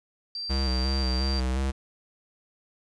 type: tone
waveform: sine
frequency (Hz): 4699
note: D8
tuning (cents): 0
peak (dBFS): -31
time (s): 0.35-1.4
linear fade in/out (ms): 2
type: tone with vibrato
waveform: square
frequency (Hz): 65.41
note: C2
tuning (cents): 0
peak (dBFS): -25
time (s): 0.49-1.72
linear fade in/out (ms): 20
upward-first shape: square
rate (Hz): 2.8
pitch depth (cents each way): 41
effects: resampled to 22050 Hz + 10-bit